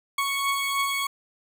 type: beating tone pair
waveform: 20% pulse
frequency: 1108.7 / 1111.9 Hz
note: C#6 / C#6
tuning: 0 / +5 cents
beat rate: 3.2 Hz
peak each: -20 / -26 dBFS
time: 0.18-1.07 s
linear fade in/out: 5 ms
effects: none